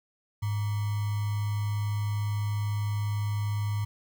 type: tone with sample-and-hold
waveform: sine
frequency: 103.83 Hz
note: G#2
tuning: in tune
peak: -26 dBFS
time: 0.42-3.85 s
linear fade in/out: 10 ms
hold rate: 1050 Hz
effects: none